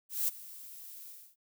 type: noise with ADSR envelope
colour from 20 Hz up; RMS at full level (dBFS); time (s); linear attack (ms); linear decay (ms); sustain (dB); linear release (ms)
violet; -29; 0.09-1.36; 190; 18; -19; 270
effects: none